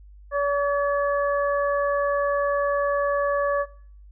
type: harmonic tone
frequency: 570 Hz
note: C#5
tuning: 48 cents sharp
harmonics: 1 / 2 / 3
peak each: -22 / -26 / -29 dBFS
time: 0.31-3.66 s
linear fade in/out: 50 ms
effects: noise-tail reverb RT60 0.5 s tail -20 dB re dry + added 50 Hz sine -44 dBFS peak until 4.11 s